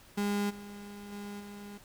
35% pulse tone with level steps, 203.8 Hz, G#3, 32 cents flat, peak -27 / -42 / -38 / -42 dBFS, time 0.17-1.78 s, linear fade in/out 10 ms, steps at 0.49 / 1.11 / 1.39 s, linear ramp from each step 20 ms, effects pink hiss -57 dBFS RMS until 1.84 s

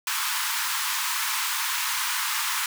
pink high-pass noise, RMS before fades -27 dBFS, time 0.07-2.66 s, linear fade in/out 2 ms, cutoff 890 Hz, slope 96 dB/octave, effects none

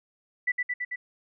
sine tone with echo, 1975.5 Hz, B6, in tune, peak -22 dBFS, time 0.47-0.52 s, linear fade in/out 10 ms, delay 110 ms, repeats 4, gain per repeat -2 dB, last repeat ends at 0.96 s, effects none

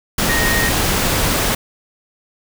sine tone in noise, 1864.7 Hz, A#6, in tune, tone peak -18 dBFS, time 0.29-0.69 s, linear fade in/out 5 ms, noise pink, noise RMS -17 dBFS, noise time 0.18-1.55 s, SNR -4 dB, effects none

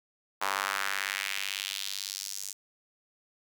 sawtooth tone with high-pass filter sweep, 98 Hz, G2, in tune, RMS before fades -34 dBFS, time 0.41-2.53 s, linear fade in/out 10 ms, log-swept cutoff 1000 to 6800 Hz, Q 1.9, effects none

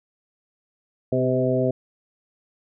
harmonic tone with a mistuned harmonic, 128 Hz, C3, 38 cents flat, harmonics 1 / 2 / 3 / 4 / 5, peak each -25 / -25 / -25 / -25 / -25 dBFS, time 1.12-1.71 s, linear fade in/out 5 ms, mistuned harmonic 3, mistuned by +25 cents, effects none

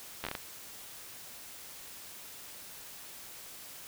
slowing click train, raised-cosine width 0.3 ms, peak -19 dBFS, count 6, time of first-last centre 0.24-0.352 s, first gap 11 ms, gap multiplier 1.36, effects white hiss -48 dBFS RMS until 3.87 s

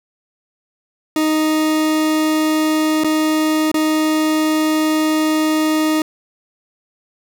40% pulse tone with dropouts, 311.1 Hz, D#4, in tune, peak -13 dBFS, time 1.16-6.02 s, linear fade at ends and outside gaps 2 ms, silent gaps 3.037-3.044 / 3.716-3.742 s, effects none

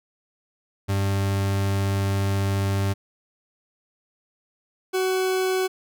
40% pulse tone pair in turn, 98.4 / 374.5 Hz, G2 / F#4, +7 / +21 cents, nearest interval octave + major seventh, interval 2314 cents, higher second, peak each -20 dBFS, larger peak neither, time 0.88-2.94 / 4.93-5.68 s, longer first, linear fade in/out 20 ms, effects none

